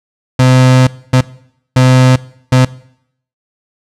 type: tone bursts at uneven times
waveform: 35% pulse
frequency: 128.4 Hz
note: C3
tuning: 32 cents flat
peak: -3 dBFS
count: 4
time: 0.39-0.87 / 1.13-1.21 / 1.76-2.16 / 2.52-2.65 s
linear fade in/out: 5 ms
effects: noise-tail reverb RT60 0.7 s tail -20 dB re dry + low-pass 8000 Hz 12 dB/octave